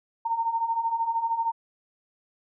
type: beating tone pair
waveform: sine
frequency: 906 / 919 Hz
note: A#5 / A#5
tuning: -50 / -25 cents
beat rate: 13 Hz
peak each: -30 / -25 dBFS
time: 0.25-1.52 s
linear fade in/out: 10 ms
effects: none